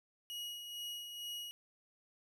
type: tone with tremolo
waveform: 40% pulse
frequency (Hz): 2900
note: F#7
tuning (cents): -35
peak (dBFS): -40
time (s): 0.3-1.51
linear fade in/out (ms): 0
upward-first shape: sine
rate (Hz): 2.2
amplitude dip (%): 45
effects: none